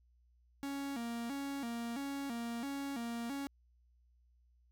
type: tone with vibrato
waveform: 45% pulse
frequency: 255.2 Hz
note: C4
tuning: 43 cents flat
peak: -38 dBFS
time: 0.63-3.47 s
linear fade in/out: 0 ms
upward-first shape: square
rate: 1.5 Hz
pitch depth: 150 cents each way
effects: added 60 Hz sine -66 dBFS peak until 4.71 s